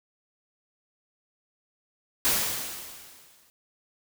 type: noise with exponential decay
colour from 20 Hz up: white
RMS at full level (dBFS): -22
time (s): 2.25-3.5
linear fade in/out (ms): 0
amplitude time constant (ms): 270
effects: none